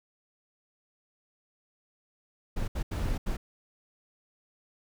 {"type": "noise bursts at uneven times", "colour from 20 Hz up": "brown", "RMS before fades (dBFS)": -30, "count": 4, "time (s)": [[2.56, 2.68], [2.75, 2.83], [2.91, 3.18], [3.26, 3.37]], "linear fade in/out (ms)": 10, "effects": []}